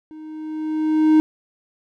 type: tone with level ramp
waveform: triangle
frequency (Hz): 311.1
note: D#4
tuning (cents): 0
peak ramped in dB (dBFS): -34 to -7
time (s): 0.11-1.2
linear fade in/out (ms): 0
effects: none